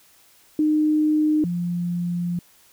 sine tone pair in turn, 305.8 / 174.58 Hz, D#4 / F3, -30 / 0 cents, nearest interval minor seventh, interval 970 cents, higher first, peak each -16 / -22 dBFS, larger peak first, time 0.59-1.44 / 1.44-2.39 s, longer second, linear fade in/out 2 ms, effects white hiss -55 dBFS RMS until 2.72 s

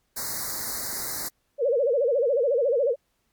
white band-stop noise, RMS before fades -31 dBFS, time 0.16-1.29 s, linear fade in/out 10 ms, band 2100 to 4000 Hz, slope 96 dB/octave
sine tone with vibrato, 517 Hz, C5, 21 cents flat, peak -19 dBFS, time 1.58-2.96 s, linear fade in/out 50 ms, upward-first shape sine, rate 14 Hz, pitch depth 210 cents each way
effects pink hiss -72 dBFS RMS until 3.32 s + MP3 96 kbps

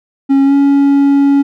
triangle tone with pitch glide, 273.8 to 279.9 Hz, C#4 to C#4, -21 to +17 cents, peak -4 dBFS, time 0.29-1.43 s, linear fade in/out 20 ms, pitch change +38 cents, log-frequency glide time 0.44-0.54 s, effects none

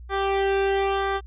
sawtooth tone with flanger, 392 Hz, G4, in tune, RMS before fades -23 dBFS, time 0.09-1.21 s, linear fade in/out 50 ms, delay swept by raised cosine 0.36 to 0.96 ms, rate 1 Hz, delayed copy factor -0.7, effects added 60 Hz sine -38 dBFS peak until 1.26 s + resampled to 8000 Hz

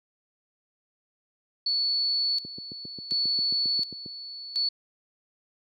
sine tone with tremolo, 4435 Hz, C#8, in tune, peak -23 dBFS, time 1.66-4.69 s, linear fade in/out 5 ms, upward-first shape square, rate 0.69 Hz, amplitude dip 80%
click train, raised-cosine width 3 ms, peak -27 dBFS, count 13, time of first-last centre 2.45-4.061 s, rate 7.45 Hz
effects high-pass 150 Hz 12 dB/octave

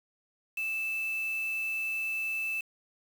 sine tone with quantisation, 2637 Hz, E7, in tune, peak -30 dBFS, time 0.57-2.61 s, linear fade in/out 5 ms, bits 7, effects none

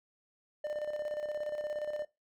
triangle tone with tremolo, 599 Hz, D5, 34 cents sharp, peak -30 dBFS, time 0.64-2.05 s, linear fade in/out 5 ms, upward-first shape square, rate 17 Hz, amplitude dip 55%, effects noise-tail reverb RT60 0.2 s tail -17 dB re dry

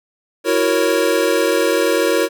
square chord, F# dominant seventh, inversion third, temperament equal, 329.6 / 370 / 466.2 / 554.4 Hz, E4 / F#4 / A#4 / C#5, 0 / 0 / 0 / 0 cents, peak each -21 / -21 / -19 / -20 dBFS, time 0.44-2.29 s, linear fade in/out 50 ms, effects none

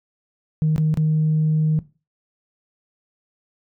sine tone with dropouts, 155.56 Hz, D#3, in tune, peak -14 dBFS, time 0.62-1.79 s, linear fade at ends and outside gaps 0 ms, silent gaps 0.761-0.78 / 0.941-0.973 s, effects noise-tail reverb RT60 0.3 s tail -18 dB re dry + tanh soft clip ceiling -12 dBFS

